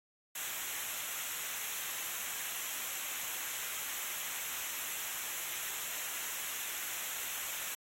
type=noise with comb filter; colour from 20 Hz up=white; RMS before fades=-39 dBFS; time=0.35-7.75 s; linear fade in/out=5 ms; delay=0.21 ms; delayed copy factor=-0.7; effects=AAC 48 kbps